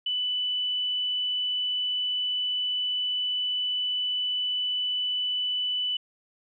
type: tone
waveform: sine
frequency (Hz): 2985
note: F#7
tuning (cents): +15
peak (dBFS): -25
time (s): 0.06-5.97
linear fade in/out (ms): 5
effects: none